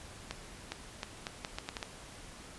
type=accelerating click train; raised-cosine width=0.2 ms; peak=-19 dBFS; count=9; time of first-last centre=0.31-1.828 s; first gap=410 ms; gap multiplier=0.76; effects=pink hiss -50 dBFS RMS until 2.58 s + resampled to 24000 Hz